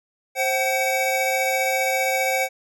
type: tone cluster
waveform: square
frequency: 527 / 758 / 2259 Hz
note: C5 / F#5 / C#7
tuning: +12 / +42 / +32 cents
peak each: -25 dBFS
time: 0.35-2.49 s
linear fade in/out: 50 ms
effects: none